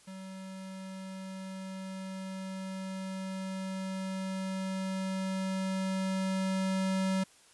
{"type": "tone with level ramp", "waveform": "square", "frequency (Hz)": 190, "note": "F#3", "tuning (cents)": 46, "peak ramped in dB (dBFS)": [-43, -28], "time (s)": [0.07, 7.24], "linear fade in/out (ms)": 10, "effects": ["white hiss -60 dBFS RMS until 7.53 s", "resampled to 24000 Hz"]}